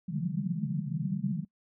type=band-pass noise; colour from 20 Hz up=pink; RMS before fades=-32 dBFS; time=0.08-1.45 s; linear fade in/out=10 ms; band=140 to 210 Hz; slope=96 dB/octave; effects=noise-tail reverb RT60 0.1 s tail -24 dB re dry

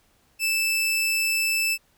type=tone; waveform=sawtooth; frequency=2637 Hz; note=E7; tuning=in tune; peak=-18 dBFS; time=0.39-1.78 s; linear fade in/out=50 ms; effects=pink hiss -63 dBFS RMS until 1.97 s

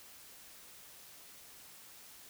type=silence; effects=white hiss -55 dBFS RMS until 2.29 s

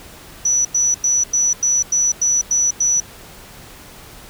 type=tone bursts; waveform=sine; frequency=5920 Hz; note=F#8; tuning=in tune; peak=-13 dBFS; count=9; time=0.45-3.002 s; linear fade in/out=5 ms; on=200 ms; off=94 ms; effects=pink hiss -40 dBFS RMS until 4.29 s

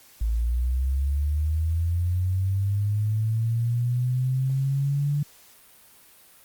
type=linear sweep; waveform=sine; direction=up; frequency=53.9 to 146.5 Hz; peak=-21 dBFS; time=0.21-5.23 s; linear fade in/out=5 ms; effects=white hiss -53 dBFS RMS until 6.44 s + Opus 48 kbps

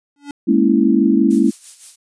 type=tone with exponential growth; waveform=square; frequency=285.9 Hz; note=D4; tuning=46 cents flat; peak=-25 dBFS; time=0.16-0.31 s; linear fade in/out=2 ms; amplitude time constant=32 ms
type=chord; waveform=sine; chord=A# half-diminished seventh; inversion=third; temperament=equal; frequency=207.7 / 233.1 / 277.2 / 329.6 Hz; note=G#3 / A#3 / C#4 / E4; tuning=0 / 0 / 0 / 0 cents; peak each=-16 dBFS; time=0.47-1.51 s; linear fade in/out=20 ms
type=noise with tremolo; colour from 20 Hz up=violet; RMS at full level=-30 dBFS; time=1.3-1.96 s; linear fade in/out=10 ms; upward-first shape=sine; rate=5.8 Hz; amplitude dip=65%
effects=resampled to 22050 Hz

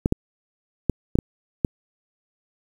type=clicks; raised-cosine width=3 ms; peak=-5 dBFS; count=6; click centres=0.059 / 0.124 / 0.897 / 1.155 / 1.188 / 1.648 s; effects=7-bit

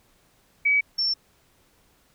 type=tone pair in turn; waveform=sine; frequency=2277 / 5416 Hz; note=C#7 / E8; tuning=+46 / +46 cents; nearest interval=octave + minor third; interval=1500 cents; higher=second; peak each=-17 / -21 dBFS; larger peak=first; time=0.65-0.81 / 0.98-1.14 s; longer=neither; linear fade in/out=10 ms; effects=pink hiss -62 dBFS RMS until 2.14 s

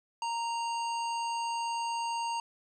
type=harmonic tone; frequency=929 Hz; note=A#5; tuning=6 cents flat; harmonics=1 / 3 / 5 / 7 / 9; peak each=-31 / -41 / -45 / -48 / -50 dBFS; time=0.22-2.4 s; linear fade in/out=2 ms; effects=11-bit

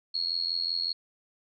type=tone with amplitude modulation; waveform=sine; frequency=4309 Hz; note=C#8; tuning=50 cents flat; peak=-23 dBFS; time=0.14-0.93 s; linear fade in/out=10 ms; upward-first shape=sine; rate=85.3 Hz; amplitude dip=95%; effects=none

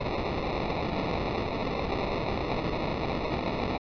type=noise with sample-and-hold; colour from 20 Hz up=blue; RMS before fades=-30 dBFS; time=0-3.78 s; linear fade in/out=10 ms; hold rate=1575 Hz; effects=resampled to 11025 Hz

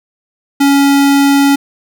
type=tone; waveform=square; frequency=279.7 Hz; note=C#4; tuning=16 cents sharp; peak=-7 dBFS; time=0.6-1.56 s; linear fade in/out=10 ms; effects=none

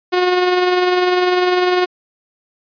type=tone with tremolo; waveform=sawtooth; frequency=361.6 Hz; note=F#4; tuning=40 cents flat; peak=-7 dBFS; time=0.12-1.86 s; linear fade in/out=20 ms; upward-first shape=sine; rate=20 Hz; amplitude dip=35%; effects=resampled to 11025 Hz

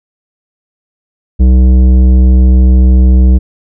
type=tone with tanh clipping; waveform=sine; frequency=63.3 Hz; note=B1; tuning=43 cents sharp; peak=-4 dBFS; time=1.39-3.39 s; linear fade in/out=20 ms; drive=12 dB; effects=none

